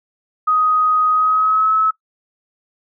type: tone with pitch glide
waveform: sine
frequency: 1252 to 1294.7 Hz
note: D#6 to E6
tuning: +10 to -32 cents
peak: -12 dBFS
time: 0.47-1.91 s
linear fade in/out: 10 ms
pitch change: +58 cents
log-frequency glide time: 1.11-1.73 s
effects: noise-tail reverb RT60 0.1 s tail -18 dB re dry